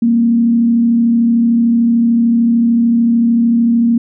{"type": "tone with frequency modulation", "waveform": "sine", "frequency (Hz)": 233.1, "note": "A#3", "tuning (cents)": 0, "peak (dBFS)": -8, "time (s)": [0.02, 3.98], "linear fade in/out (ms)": 5, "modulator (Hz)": 33.4, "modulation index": 0.31, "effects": []}